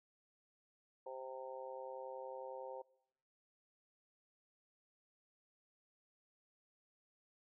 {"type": "harmonic tone", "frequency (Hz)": 130.81, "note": "C3", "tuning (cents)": 0, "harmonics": [3, 4, 5, 6, 7], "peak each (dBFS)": [-54, -47, -58, -54, -52], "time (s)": [1.06, 2.82], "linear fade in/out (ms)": 5, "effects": ["noise-tail reverb RT60 0.8 s tail -23 dB re dry"]}